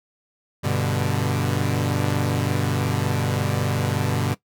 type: chord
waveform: sawtooth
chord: G major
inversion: none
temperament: equal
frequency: 98 / 123.47 / 146.83 Hz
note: G2 / B2 / D3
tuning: 0 / 0 / 0 cents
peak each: -21 dBFS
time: 0.63-4.35 s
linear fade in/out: 20 ms
effects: noise-tail reverb RT60 0.1 s tail -17 dB re dry